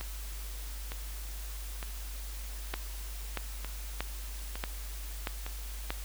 two click trains, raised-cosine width 0.3 ms, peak -23 / -16 dBFS, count 7 / 6, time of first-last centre 0.01-5.465 / 2.74-5.905 s, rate 1.1 / 1.58 Hz, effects added 50 Hz sine -38 dBFS peak until 6.04 s + white hiss -47 dBFS RMS until 6.04 s

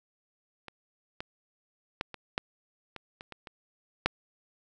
clicks, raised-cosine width 0.3 ms, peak -26 / -20 / -14 / -24 / -12 / -24 / -26 / -26 / -27 / -7 dBFS, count 10, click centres 0.683 / 1.205 / 2.011 / 2.143 / 2.379 / 2.963 / 3.209 / 3.323 / 3.472 / 4.06 s, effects none

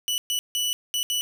sawtooth tone bursts at uneven times, 2960 Hz, F#7, in tune, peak -20 dBFS, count 5, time 0.08-0.18 / 0.3-0.39 / 0.55-0.73 / 0.94-1.03 / 1.1-1.21 s, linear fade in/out 0 ms, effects none

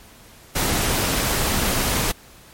pink noise, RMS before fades -21 dBFS, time 0.55-2.12 s, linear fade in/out 10 ms, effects pink hiss -47 dBFS RMS until 2.53 s + MP3 64 kbps

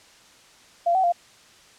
sine tone with pitch steps, 688 / 757 / 695 Hz, F5 / F#5 / F5, -26 / +39 / -9 cents, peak -17 dBFS, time 0.86-1.124 s, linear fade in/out 10 ms, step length 88 ms, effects white hiss -52 dBFS RMS until 1.78 s + low-pass 7000 Hz 12 dB/octave

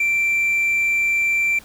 triangle tone, 2349 Hz, D7, in tune, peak -14 dBFS, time 0-1.59 s, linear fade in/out 5 ms, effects tanh soft clip ceiling -10 dBFS + pink hiss -46 dBFS RMS until 1.64 s

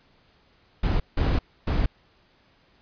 brown noise bursts at uneven times, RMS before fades -22 dBFS, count 3, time 0.83-1 / 1.17-1.39 / 1.67-1.86 s, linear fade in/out 5 ms, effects pink hiss -61 dBFS RMS until 2.81 s + resampled to 11025 Hz

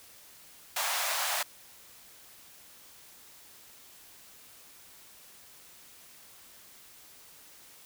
pink high-pass noise, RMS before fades -31 dBFS, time 0.76-1.43 s, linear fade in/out 5 ms, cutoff 630 Hz, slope 48 dB/octave, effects white hiss -54 dBFS RMS until 7.85 s

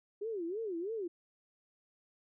sine tone with vibrato, 388.7 Hz, G4, 15 cents flat, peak -35 dBFS, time 0.21-1.08 s, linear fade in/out 10 ms, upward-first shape sine, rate 3.1 Hz, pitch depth 280 cents each way, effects none

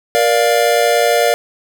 square chord, Bb major, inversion none, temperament equal with one note detuned, 471.6 / 587.3 / 698.5 Hz, Bb4 / D5 / F5, +20 / 0 / 0 cents, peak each -16 dBFS, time 0.15-1.34 s, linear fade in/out 0 ms, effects none

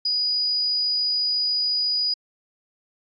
sine tone, 4923 Hz, D#8, 19 cents flat, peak -20 dBFS, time 0.05-2.14 s, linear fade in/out 5 ms, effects AAC 48 kbps

